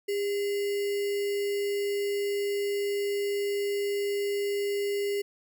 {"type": "tone with sample-and-hold", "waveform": "sine", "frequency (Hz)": 404.1, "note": "G#4", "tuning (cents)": -47, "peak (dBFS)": -26, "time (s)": [0.08, 5.22], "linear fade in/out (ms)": 10, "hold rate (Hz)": 2450, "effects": []}